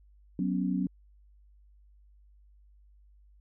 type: chord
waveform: sine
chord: F# suspended fourth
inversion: none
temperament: equal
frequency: 185 / 246.9 / 277.2 Hz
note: F#3 / B3 / C#4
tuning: 0 / 0 / 0 cents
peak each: -29 / -33 / -32 dBFS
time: 0.39-0.87 s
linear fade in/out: 2 ms
effects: added 50 Hz sine -56 dBFS peak until 3.4 s